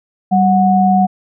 sine tone pair together, 193.4 / 735.3 Hz, G3 / F#5, -23 / -11 cents, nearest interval octave + major seventh, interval 2312 cents, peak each -11 dBFS, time 0.31-1.07 s, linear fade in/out 20 ms, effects none

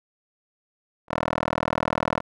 10% pulse tone with band-pass filter, 40.09 Hz, E1, 47 cents flat, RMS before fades -27 dBFS, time 1.08-2.22 s, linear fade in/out 50 ms, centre 940 Hz, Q 1.2, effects none

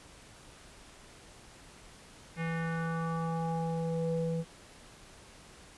square tone with low-pass filter sweep, 164.81 Hz, E3, in tune, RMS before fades -33 dBFS, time 2.36-4.45 s, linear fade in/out 50 ms, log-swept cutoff 2200 to 390 Hz, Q 3.4, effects pink hiss -54 dBFS RMS until 5.77 s + resampled to 24000 Hz

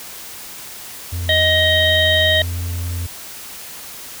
triangle tone, 86.8 Hz, F2, 10 cents flat, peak -19 dBFS, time 1.12-3.07 s, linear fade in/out 10 ms
harmonic tone, 627 Hz, D#5, 13 cents sharp, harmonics 1 / 3 / 5 / 6, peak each -18 / -17 / -18 / -19 dBFS, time 1.29-2.42 s, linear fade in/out 2 ms
effects white hiss -34 dBFS RMS until 4.2 s

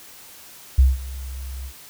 sine tone with ADSR envelope, 65.41 Hz, C2, in tune, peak -8 dBFS, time 0.78-1.73 s, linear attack 10 ms, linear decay 180 ms, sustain -21 dB, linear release 74 ms, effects white hiss -44 dBFS RMS until 1.89 s

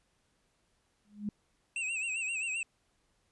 sine tone with exponential growth, 207.5 Hz, G#3, 1 cent flat, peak -29 dBFS, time 1.05-1.29 s, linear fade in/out 2 ms, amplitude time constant 51 ms
square tone with vibrato, 2637 Hz, E7, in tune, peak -33 dBFS, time 1.76-2.63 s, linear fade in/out 2 ms, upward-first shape sine, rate 7.6 Hz, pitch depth 89 cents each way
effects pink hiss -74 dBFS RMS until 3.31 s + resampled to 24000 Hz

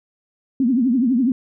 sine tone with vibrato, 248.8 Hz, B3, 13 cents sharp, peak -14 dBFS, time 0.6-1.32 s, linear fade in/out 2 ms, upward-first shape triangle, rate 12 Hz, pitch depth 210 cents each way, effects none

